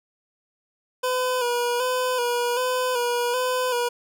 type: tone with vibrato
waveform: 25% pulse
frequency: 493.9 Hz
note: B4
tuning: in tune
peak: -18 dBFS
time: 1.03-3.89 s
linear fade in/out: 10 ms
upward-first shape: square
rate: 1.3 Hz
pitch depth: 42 cents each way
effects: none